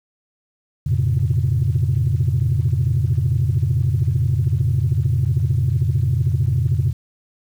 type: tone cluster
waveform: sine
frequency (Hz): 87.4 / 109.8 / 125.3 / 138.6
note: F2 / A2 / B2 / C#3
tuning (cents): +2 / -3 / +25 / 0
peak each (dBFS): -20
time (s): 0.86-6.93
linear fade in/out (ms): 10
effects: tanh soft clip ceiling -9 dBFS + 8-bit